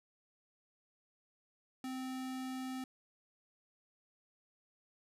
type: tone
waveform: square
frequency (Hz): 259.3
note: C4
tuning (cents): -15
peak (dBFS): -40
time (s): 1.84-2.84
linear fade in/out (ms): 2
effects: resampled to 32000 Hz